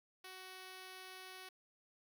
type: tone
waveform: 5% pulse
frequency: 373.5 Hz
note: F#4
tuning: 16 cents sharp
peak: -39 dBFS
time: 0.24-1.49 s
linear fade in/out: 5 ms
effects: none